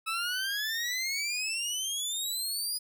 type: exponential sweep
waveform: 20% pulse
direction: up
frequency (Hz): 1294 to 4978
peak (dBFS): -25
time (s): 0.06-2.79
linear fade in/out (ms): 20
effects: none